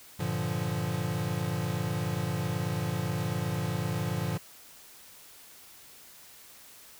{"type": "chord", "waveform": "square", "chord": "G minor seventh", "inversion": "none", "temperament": "equal", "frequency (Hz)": [98, 116.54, 146.83, 174.61], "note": ["G2", "Bb2", "D3", "F3"], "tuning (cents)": [0, 0, 0, 0], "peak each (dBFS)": [-37, -35, -35, -35], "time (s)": [0.19, 4.38], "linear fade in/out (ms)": 10, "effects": ["white hiss -52 dBFS RMS until 6.99 s"]}